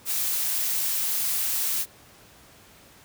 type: noise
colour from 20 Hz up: blue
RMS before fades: -26 dBFS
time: 0.05-1.86 s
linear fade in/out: 50 ms
effects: pink hiss -52 dBFS RMS until 3.04 s + high-pass 60 Hz 12 dB/octave